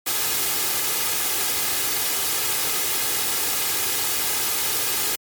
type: noise with comb filter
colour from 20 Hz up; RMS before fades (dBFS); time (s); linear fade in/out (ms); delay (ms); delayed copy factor
white; -23; 0.06-5.16; 10; 2.4; +0.5
effects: high-pass 100 Hz 12 dB/octave + MP3 96 kbps